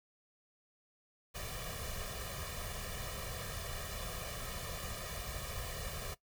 pink noise with comb filter, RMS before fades -42 dBFS, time 1.34-6.15 s, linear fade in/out 20 ms, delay 1.7 ms, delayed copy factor +0.8, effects noise-tail reverb RT60 0.1 s tail -18 dB re dry

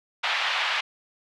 white band-pass noise, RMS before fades -26 dBFS, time 0.23-0.81 s, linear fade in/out 10 ms, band 750 to 3400 Hz, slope 24 dB/octave, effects none

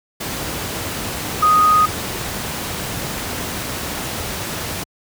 sine tone in noise, 1244.5 Hz, D#6, in tune, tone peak -10 dBFS, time 1.42-1.86 s, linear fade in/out 10 ms, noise pink, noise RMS -25 dBFS, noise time 0.2-4.84 s, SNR +12 dB, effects high-pass 60 Hz 12 dB/octave

